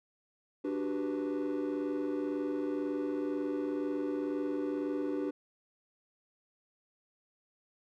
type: chord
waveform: triangle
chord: G major seventh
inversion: second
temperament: equal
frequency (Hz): 293.7 / 370 / 392 / 493.9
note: D4 / F#4 / G4 / B4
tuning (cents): 0 / 0 / 0 / 0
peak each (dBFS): -31 / -36 / -36 / -37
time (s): 0.64-5.31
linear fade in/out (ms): 10
effects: tanh soft clip ceiling -25 dBFS